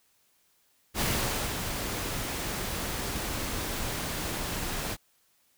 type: noise with ADSR envelope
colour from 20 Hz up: pink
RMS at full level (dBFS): -27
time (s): 0.94-4.97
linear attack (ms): 64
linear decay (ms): 550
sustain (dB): -6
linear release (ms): 42
effects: white hiss -68 dBFS RMS until 5.57 s